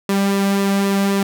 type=tone with flanger; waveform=sawtooth; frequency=197.7 Hz; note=G3; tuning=15 cents sharp; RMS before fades=-17 dBFS; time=0.09-1.23 s; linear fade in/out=2 ms; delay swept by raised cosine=1.3 to 2.27 ms; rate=3.8 Hz; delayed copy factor=-0.5; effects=none